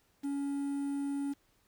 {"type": "tone with quantisation", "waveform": "triangle", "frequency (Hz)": 280.7, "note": "C#4", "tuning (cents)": 22, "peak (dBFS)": -30, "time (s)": [0.23, 1.34], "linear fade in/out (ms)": 20, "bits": 9, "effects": ["pink hiss -71 dBFS RMS until 1.67 s"]}